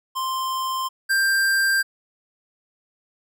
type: tone pair in turn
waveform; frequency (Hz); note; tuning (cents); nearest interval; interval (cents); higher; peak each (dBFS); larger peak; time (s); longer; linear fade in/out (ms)
square; 1046.5 / 1582.9; C6 / G6; 0 / +16; perfect fifth; 716; second; -24 / -18; second; 0.15-0.89 / 1.09-1.83; neither; 20
effects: none